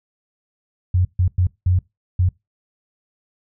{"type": "tone bursts at uneven times", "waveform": "sine", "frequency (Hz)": 90.7, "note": "F#2", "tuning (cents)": -34, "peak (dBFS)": -13, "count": 5, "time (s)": [[0.94, 1.05], [1.19, 1.28], [1.38, 1.47], [1.66, 1.79], [2.19, 2.29]], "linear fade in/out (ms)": 5, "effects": ["noise-tail reverb RT60 0.2 s tail -22 dB re dry"]}